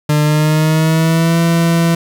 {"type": "tone with pitch glide", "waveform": "40% pulse", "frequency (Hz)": [150, 167.4], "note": ["D3", "E3"], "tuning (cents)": [37, 27], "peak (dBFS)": -9, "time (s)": [0.09, 1.95], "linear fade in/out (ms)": 5, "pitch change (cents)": 190, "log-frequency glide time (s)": [0.22, 1.39], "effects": ["7-bit"]}